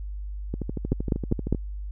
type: two click trains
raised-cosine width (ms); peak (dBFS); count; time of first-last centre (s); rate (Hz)
3; -16 / -9; 14 / 4; 0.54-1.548 / 0.92-1.526; 12.9 / 4.95
effects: added 50 Hz sine -31 dBFS peak until 1.91 s